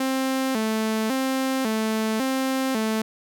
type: tone with vibrato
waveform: sawtooth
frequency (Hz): 240.8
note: B3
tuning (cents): -44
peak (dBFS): -18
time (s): 0-3.02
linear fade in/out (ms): 5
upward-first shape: square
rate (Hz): 0.91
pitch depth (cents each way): 160
effects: none